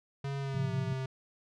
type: tone with pitch glide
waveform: square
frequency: 138.59 to 131.72 Hz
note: C#3 to C3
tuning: 0 to +12 cents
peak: -34 dBFS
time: 0.24-1.06 s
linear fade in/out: 5 ms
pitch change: -88 cents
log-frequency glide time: 0.39-0.72 s
type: chord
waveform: sine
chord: A augmented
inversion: none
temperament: equal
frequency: 110 / 138.59 / 174.61 Hz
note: A2 / C#3 / E#3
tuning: 0 / 0 / 0 cents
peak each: -37 dBFS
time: 0.54-0.93 s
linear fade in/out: 5 ms
effects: low-pass 5000 Hz 12 dB/octave